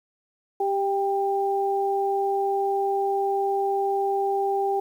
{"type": "tone pair together", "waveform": "sine", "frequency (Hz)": [393.6, 792], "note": ["G4", "G5"], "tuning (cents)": [7, 18], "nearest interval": "octave", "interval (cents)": 1211, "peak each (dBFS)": -24, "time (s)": [0.6, 4.8], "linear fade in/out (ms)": 5, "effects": ["9-bit"]}